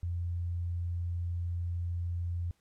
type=tone; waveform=sine; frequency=86.7 Hz; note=F2; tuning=12 cents flat; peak=-31 dBFS; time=0.03-2.51 s; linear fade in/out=0 ms; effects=pink hiss -73 dBFS RMS until 2.6 s + low-pass 12000 Hz 12 dB/octave